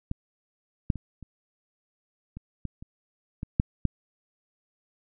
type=clicks; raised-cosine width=5 ms; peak=-17 / -9 / -24 / -30 / -26 / -20 / -29 / -20 / -8 / -10 dBFS; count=10; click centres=0.114 / 0.902 / 0.957 / 1.227 / 2.37 / 2.653 / 2.825 / 3.431 / 3.599 / 3.853 s; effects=none